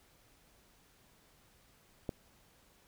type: click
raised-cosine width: 2 ms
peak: -22 dBFS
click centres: 2.092 s
effects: pink hiss -66 dBFS RMS until 2.87 s